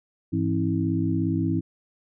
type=tone cluster; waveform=sine; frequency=102.7 / 168.1 / 266.2 / 323 Hz; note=G#2 / E3 / C4 / E4; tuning=-19 / +34 / +30 / -35 cents; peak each=-27 dBFS; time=0.32-1.61 s; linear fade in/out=20 ms; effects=none